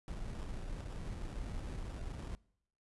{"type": "noise with sample-and-hold", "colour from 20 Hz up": "brown", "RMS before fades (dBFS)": -42, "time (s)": [0.08, 2.35], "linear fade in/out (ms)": 0, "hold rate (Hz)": 2100, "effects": ["noise-tail reverb RT60 0.7 s tail -24 dB re dry", "resampled to 24000 Hz"]}